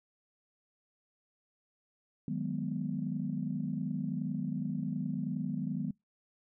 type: chord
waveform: sine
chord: G# minor seventh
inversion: second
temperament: equal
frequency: 155.56 / 185 / 207.7 / 246.9 Hz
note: D#3 / F#3 / G#3 / B3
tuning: 0 / 0 / 0 / 0 cents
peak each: -37 / -37 / -38 / -37 dBFS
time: 2.28-5.91 s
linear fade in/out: 2 ms
effects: noise-tail reverb RT60 0.2 s tail -26 dB re dry + tanh soft clip ceiling -21 dBFS